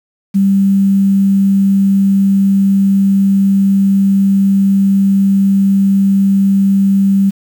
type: tone with quantisation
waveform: sine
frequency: 196 Hz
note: G3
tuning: in tune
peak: -7 dBFS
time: 0.34-7.31 s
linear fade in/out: 20 ms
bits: 6
effects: none

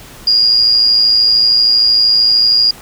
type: tone with amplitude modulation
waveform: sine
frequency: 4844 Hz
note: D#8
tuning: 47 cents flat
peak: -5 dBFS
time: 0.27-2.71 s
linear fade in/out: 5 ms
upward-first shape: sine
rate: 113 Hz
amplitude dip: 45%
effects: pink hiss -36 dBFS RMS until 2.81 s

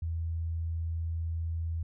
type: tone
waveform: sine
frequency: 82.41 Hz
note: E2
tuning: in tune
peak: -30 dBFS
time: 0.02-1.83 s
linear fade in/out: 5 ms
effects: none

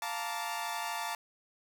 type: chord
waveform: sawtooth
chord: Bb major seventh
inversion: second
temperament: equal with one note detuned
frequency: 698.5 / 880 / 932.3 / 1163.2 Hz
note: F5 / A5 / Bb5 / D6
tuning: 0 / 0 / 0 / -17 cents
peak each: -37 / -34 / -37 / -38 dBFS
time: 0.02-1.15 s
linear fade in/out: 2 ms
effects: none

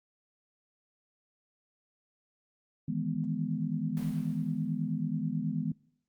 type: chord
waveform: sine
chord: E major seventh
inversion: third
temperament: equal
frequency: 155.56 / 164.81 / 207.7 / 246.9 Hz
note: D#3 / E3 / G#3 / B3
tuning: 0 / 0 / 0 / 0 cents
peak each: -35 dBFS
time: 2.88-5.72 s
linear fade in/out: 5 ms
type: noise with exponential decay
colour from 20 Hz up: pink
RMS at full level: -47 dBFS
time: 3.97-5.17 s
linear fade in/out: 0 ms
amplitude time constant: 260 ms
effects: noise-tail reverb RT60 0.6 s tail -22 dB re dry + Opus 48 kbps

